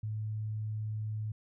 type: tone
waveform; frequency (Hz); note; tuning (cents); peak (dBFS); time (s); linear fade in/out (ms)
sine; 107.8; A2; -35; -33; 0.03-1.32; 5
effects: none